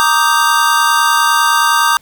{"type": "chord", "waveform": "square", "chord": "Eb major seventh", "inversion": "second", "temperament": "equal", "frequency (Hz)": [932.3, 1174.7, 1244.5, 1568], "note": ["Bb5", "D6", "Eb6", "G6"], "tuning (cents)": [0, 0, 0, 0], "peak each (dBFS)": -16, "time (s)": [0, 1.97], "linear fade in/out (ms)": 0, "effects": ["pink hiss -49 dBFS RMS until 2.01 s"]}